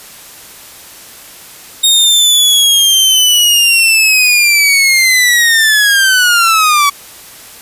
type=linear sweep; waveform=sawtooth; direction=down; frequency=3729 to 1128 Hz; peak=-3 dBFS; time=1.83-6.9 s; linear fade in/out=10 ms; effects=white hiss -34 dBFS RMS until 7.61 s + resampled to 32000 Hz